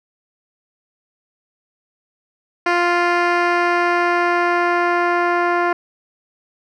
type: tone with low-pass filter sweep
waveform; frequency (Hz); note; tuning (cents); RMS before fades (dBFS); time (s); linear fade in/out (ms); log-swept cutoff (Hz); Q
10% pulse; 349.2; F4; 0; -17; 2.66-5.73; 5; 3200 to 1600; 0.76
effects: none